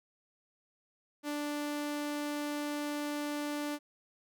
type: tone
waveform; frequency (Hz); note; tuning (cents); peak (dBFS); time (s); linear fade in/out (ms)
sawtooth; 293.7; D4; 0; -30; 1.23-3.79; 50
effects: none